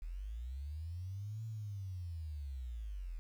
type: linear two-way sweep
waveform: sine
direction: up then down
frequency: 38.89 to 112.9 to 38.89 Hz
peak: -40 dBFS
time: 0.02-3.19 s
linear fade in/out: 0 ms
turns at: 1.45 s
effects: 11-bit